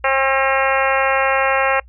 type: harmonic tone with a mistuned harmonic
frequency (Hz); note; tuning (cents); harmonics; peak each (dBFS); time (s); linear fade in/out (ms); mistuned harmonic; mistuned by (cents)
268.5; C4; +45; 2 / 3 / 4 / 5 / 6 / 7 / 8 / 9 / 10; -19 / -21 / -22 / -23 / -24 / -24 / -25 / -26 / -26; 0.04-1.8; 5; 10; +37
effects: noise-tail reverb RT60 0.1 s tail -26 dB re dry + added 60 Hz sine -41 dBFS peak until 1.88 s